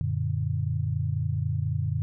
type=chord; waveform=sine; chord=Gb augmented; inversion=none; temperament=equal; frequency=92.5 / 116.54 / 146.83 Hz; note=Gb2 / Bb2 / D3; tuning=0 / 0 / 0 cents; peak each=-29 dBFS; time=0.01-2.02 s; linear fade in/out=0 ms; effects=none